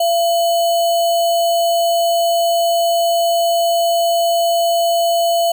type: tone with sample-and-hold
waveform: sine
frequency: 680 Hz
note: F5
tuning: 46 cents flat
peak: -12 dBFS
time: 0-5.52 s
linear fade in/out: 5 ms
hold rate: 3675 Hz
effects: none